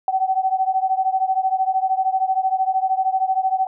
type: beating tone pair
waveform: sine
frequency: 755 / 768 Hz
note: F#5 / G5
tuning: +35 / -36 cents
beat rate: 13 Hz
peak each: -19 / -21 dBFS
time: 0.08-3.67 s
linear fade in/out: 2 ms
effects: none